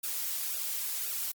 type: noise with flanger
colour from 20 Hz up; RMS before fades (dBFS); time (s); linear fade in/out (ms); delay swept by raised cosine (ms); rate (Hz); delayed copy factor
blue; -34; 0.03-1.32; 10; 0.94 to 4.64; 1.9; -0.65
effects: Opus 48 kbps